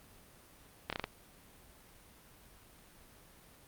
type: slowing click train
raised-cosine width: 0.3 ms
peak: -18 dBFS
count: 5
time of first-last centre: 0.9-1.041 s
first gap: 27 ms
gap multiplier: 1.18
effects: pink hiss -59 dBFS RMS until 3.67 s + Opus 32 kbps